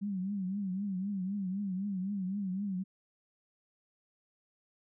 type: tone with vibrato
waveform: sine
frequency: 193.8 Hz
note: G3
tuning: 20 cents flat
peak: -32 dBFS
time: 0.01-2.84 s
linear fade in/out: 20 ms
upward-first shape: triangle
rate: 3.9 Hz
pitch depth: 130 cents each way
effects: none